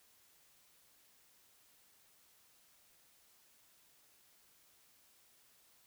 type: silence
effects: white hiss -68 dBFS RMS until 5.86 s